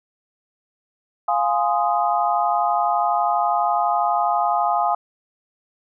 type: chord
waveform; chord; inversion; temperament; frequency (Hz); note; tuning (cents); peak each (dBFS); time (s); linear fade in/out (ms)
sine; F minor seventh; none; equal with one note detuned; 698.5 / 830.6 / 1039.9 / 1244.5; F5 / Ab5 / C6 / Eb6; 0 / 0 / -11 / 0; -21 / -21 / -26 / -24; 1.28-4.95; 5
effects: none